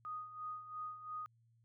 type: tone with tremolo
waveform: sine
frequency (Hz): 1242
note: D#6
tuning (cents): -3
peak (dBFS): -40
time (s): 0.05-1.26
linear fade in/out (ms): 0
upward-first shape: sine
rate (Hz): 2.9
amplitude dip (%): 70
effects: added 115 Hz sine -68 dBFS peak until 1.64 s